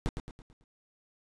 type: noise with echo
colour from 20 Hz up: brown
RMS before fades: -29 dBFS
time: 0.06-0.09 s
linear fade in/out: 0 ms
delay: 110 ms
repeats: 5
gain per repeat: -7 dB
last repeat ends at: 0.64 s
effects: resampled to 22050 Hz